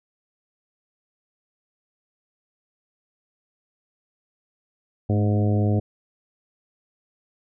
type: harmonic tone with a mistuned harmonic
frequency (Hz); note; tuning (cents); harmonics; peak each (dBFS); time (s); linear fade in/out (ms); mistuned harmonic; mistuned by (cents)
103.83; G#2; 0; 1 / 2 / 3 / 4 / 5 / 6 / 7; -19 / -25 / -29 / -31 / -33 / -35 / -36; 5.09-5.8; 10; 2; +41
effects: none